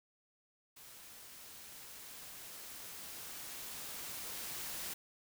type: noise with level ramp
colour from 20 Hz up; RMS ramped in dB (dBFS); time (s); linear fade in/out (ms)
white; -55 to -42; 0.76-4.94; 10
effects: none